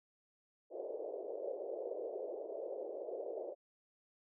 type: band-pass noise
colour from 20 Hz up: white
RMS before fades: -43 dBFS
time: 0.7-3.55 s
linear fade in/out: 50 ms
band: 390 to 600 Hz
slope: 48 dB/octave
effects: none